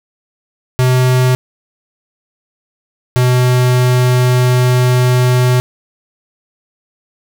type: tone pair in turn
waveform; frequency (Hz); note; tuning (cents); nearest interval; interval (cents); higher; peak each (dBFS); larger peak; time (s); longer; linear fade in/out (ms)
square; 127.4 / 125.43; C3 / B2; -46 / +27; unison; 27; first; -9; neither; 0.79-1.35 / 3.16-5.6; second; 0
effects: none